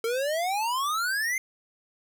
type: exponential sweep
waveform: square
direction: up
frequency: 445 to 2116 Hz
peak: -26 dBFS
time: 0.04-1.38 s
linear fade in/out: 2 ms
effects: none